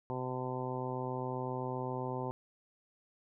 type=harmonic tone; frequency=127.6 Hz; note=C3; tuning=43 cents flat; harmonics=1 / 2 / 3 / 4 / 5 / 6 / 7 / 8; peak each=-40 / -43 / -41 / -43 / -47 / -47 / -42 / -47 dBFS; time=0.1-2.31 s; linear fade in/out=0 ms; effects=none